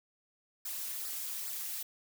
blue noise with flanger, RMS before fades -39 dBFS, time 0.65-1.83 s, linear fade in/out 5 ms, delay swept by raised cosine 0.31 to 5.11 ms, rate 2.4 Hz, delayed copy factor -0.85, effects none

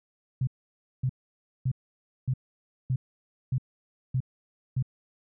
sine tone bursts, 129 Hz, C3, 24 cents flat, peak -23 dBFS, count 8, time 0.41-4.826 s, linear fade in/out 5 ms, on 62 ms, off 560 ms, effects none

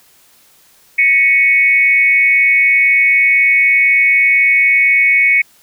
sine tone with amplitude modulation, 2219 Hz, C#7, 1 cent sharp, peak -4 dBFS, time 0.98-5.42 s, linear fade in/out 10 ms, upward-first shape sine, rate 288 Hz, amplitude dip 75%, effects white hiss -49 dBFS RMS until 5.62 s

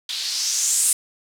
violet noise with low-pass filter sweep, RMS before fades -22 dBFS, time 0.09-0.93 s, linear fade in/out 2 ms, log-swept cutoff 3700 to 9300 Hz, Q 3.3, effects none

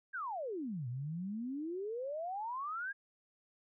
sine exponential two-way sweep, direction down then up, 1661.2 to 117.3 to 1661.2 Hz, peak -37 dBFS, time 0.13-2.93 s, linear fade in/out 20 ms, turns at 0.88 s, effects none

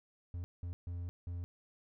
triangle tone bursts at uneven times, 87.31 Hz, F2, in tune, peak -36 dBFS, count 4, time 0.34-0.44 / 0.63-0.73 / 0.87-1.09 / 1.27-1.44 s, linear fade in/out 0 ms, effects none

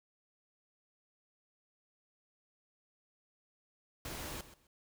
pink noise with echo, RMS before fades -43 dBFS, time 4.05-4.41 s, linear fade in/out 2 ms, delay 130 ms, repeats 2, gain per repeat -14 dB, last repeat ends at 4.67 s, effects none

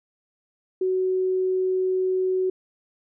sine tone, 372.9 Hz, F#4, 14 cents sharp, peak -20 dBFS, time 0.81-2.5 s, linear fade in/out 5 ms, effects none

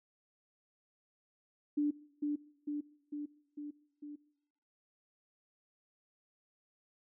sine tone with echo, 293.7 Hz, D4, in tune, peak -28 dBFS, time 1.77-1.91 s, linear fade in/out 10 ms, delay 450 ms, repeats 5, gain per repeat -3 dB, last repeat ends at 4.16 s, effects noise-tail reverb RT60 0.8 s tail -21 dB re dry

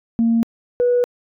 sine tone pair in turn, 230 / 488.6 Hz, A#3 / B4, -23 / -19 cents, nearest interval octave + minor second, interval 1304 cents, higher second, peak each -12 dBFS, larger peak neither, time 0.19-0.43 / 0.8-1.04 s, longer neither, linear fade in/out 0 ms, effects tanh soft clip ceiling -9 dBFS

